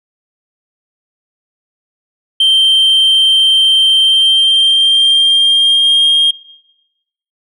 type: tone with pitch glide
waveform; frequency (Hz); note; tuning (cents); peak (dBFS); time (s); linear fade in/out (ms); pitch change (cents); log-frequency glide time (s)
sine; 3136 to 3228; G7 to G#7; 0 to -50; -4; 2.4-6.31; 5; +50; 4.01-6.06
effects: noise-tail reverb RT60 1.0 s tail -22 dB re dry + tanh soft clip ceiling -5 dBFS